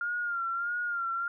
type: tone with vibrato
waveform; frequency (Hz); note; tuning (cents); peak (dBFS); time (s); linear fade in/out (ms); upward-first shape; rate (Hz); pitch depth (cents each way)
sine; 1400; F6; +4; -29; 0.01-1.28; 2; sine; 1.6; 55
effects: none